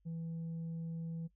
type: tone with tanh clipping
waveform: sine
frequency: 164.81 Hz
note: E3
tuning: in tune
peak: -39 dBFS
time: 0.05-1.28 s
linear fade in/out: 20 ms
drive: 2 dB
effects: noise-tail reverb RT60 0.1 s tail -21 dB re dry + added 50 Hz sine -70 dBFS peak until 1.35 s